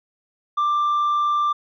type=tone with tanh clipping; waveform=sine; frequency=1182 Hz; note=D6; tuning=11 cents sharp; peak=-18 dBFS; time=0.57-1.53 s; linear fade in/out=10 ms; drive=2 dB; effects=none